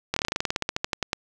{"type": "slowing click train", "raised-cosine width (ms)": 0.2, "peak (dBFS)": -7, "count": 19, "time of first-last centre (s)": [0.14, 1.131], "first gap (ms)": 24, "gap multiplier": 1.09, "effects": []}